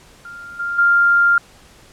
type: tone with level steps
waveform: sine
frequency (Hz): 1396.9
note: F6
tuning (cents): 0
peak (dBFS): -32 / -20 / -10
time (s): 0.25-1.38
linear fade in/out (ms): 2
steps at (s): 0.59 / 0.78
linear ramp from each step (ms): 10
effects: pink hiss -47 dBFS RMS until 1.92 s + low-pass 10000 Hz 12 dB/octave